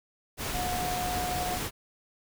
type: tone in noise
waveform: sine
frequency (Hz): 723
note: F#5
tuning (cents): -40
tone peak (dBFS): -31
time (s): 0.52-1.6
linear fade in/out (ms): 50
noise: pink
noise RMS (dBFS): -33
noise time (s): 0.37-1.71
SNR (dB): -1
effects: none